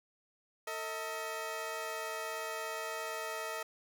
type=tone pair together; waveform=15% pulse; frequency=450.4 / 637 Hz; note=A4 / D#5; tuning=+40 / +41 cents; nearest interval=tritone; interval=601 cents; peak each=-35 / -33 dBFS; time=0.67-3.63 s; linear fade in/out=5 ms; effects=none